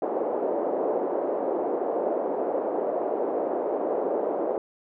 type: band-pass noise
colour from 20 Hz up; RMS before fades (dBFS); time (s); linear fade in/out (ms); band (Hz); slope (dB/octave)
white; -27; 0.02-4.58; 2; 340 to 630; 24
effects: none